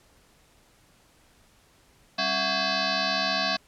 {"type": "tone with frequency modulation", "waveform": "sine", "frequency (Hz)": 1661.2, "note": "G#6", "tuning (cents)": 0, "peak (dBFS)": -23, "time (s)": [2.18, 3.57], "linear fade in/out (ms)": 10, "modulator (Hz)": 464, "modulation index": 6.9, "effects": ["pink hiss -60 dBFS RMS until 3.67 s", "low-pass 12000 Hz 12 dB/octave"]}